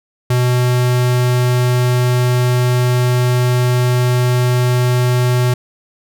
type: tone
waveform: square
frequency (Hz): 124.2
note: B2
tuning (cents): +10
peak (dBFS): -12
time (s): 0.3-5.54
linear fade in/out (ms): 5
effects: none